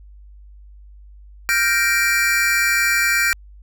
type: chord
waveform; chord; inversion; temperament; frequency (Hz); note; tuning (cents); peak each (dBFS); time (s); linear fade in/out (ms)
square; G minor seventh; third; equal; 1396.9 / 1568 / 1864.7 / 2349; F6 / G6 / Bb6 / D7; 0 / 0 / 0 / 0; -24 / -22 / -22 / -20; 1.49-3.33; 0
effects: added 50 Hz sine -40 dBFS peak until 3.62 s